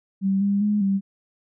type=tone with pitch steps; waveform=sine; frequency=194 / 200.3 / 208.3 / 195.8 Hz; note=G3 / G3 / G#3 / G3; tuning=-18 / +38 / +5 / -2 cents; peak=-18 dBFS; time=0.21-1.01 s; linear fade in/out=50 ms; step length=200 ms; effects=none